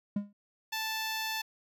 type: tone with exponential decay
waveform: triangle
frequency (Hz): 203.8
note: G#3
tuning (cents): -32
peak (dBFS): -23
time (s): 0.16-0.33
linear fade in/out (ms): 5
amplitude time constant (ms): 36
type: tone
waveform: 10% pulse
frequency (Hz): 880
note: A5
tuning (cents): 0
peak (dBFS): -24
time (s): 0.72-1.42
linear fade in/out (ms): 10
effects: none